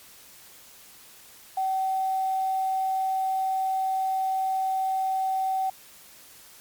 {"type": "tone with quantisation", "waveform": "sine", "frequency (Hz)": 763, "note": "G5", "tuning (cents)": -47, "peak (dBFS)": -23, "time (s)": [1.57, 5.7], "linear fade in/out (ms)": 5, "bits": 8, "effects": ["white hiss -50 dBFS RMS until 6.6 s", "MP3 96 kbps"]}